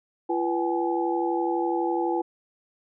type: tone cluster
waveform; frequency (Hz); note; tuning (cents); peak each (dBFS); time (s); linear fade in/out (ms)
sine; 342.5 / 490.5 / 775 / 847; F4 / B4 / G5 / G#5; -34 / -12 / -20 / +34; -25 / -32 / -31 / -29; 0.29-2.22; 10
effects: none